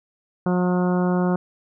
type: harmonic tone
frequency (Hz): 180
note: F#3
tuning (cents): -47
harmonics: 1 / 2 / 3 / 4 / 5 / 6 / 7 / 8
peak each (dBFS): -19 / -25 / -29 / -31 / -33 / -35 / -36 / -37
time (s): 0.46-1.36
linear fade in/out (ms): 2
effects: none